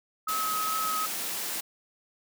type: tone with vibrato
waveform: sine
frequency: 1278 Hz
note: D#6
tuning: 46 cents sharp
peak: -28 dBFS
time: 0.27-1.06 s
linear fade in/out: 5 ms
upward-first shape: triangle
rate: 2.5 Hz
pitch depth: 13 cents each way
type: high-pass noise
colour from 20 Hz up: white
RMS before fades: -33 dBFS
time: 0.28-1.61 s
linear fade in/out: 10 ms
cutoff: 150 Hz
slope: 24 dB/octave
effects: none